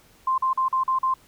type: tone bursts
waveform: sine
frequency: 1046.5 Hz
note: C6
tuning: in tune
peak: -19 dBFS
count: 6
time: 0.27-1.14 s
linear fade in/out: 5 ms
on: 110 ms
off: 42 ms
effects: pink hiss -56 dBFS RMS until 1.27 s